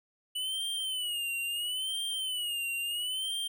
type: tone with vibrato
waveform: square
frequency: 2960 Hz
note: F#7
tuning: in tune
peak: -32 dBFS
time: 0.35-3.48 s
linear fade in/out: 10 ms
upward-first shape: sine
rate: 0.74 Hz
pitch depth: 120 cents each way
effects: none